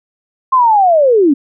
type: linear sweep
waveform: sine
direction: down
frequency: 1069 to 261.6 Hz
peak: -6 dBFS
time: 0.52-1.34 s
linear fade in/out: 10 ms
effects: none